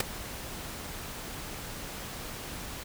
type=noise with ADSR envelope; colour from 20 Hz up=pink; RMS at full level=-21 dBFS; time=0-2.84 s; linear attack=4 ms; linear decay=9 ms; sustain=-19 dB; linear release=14 ms; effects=none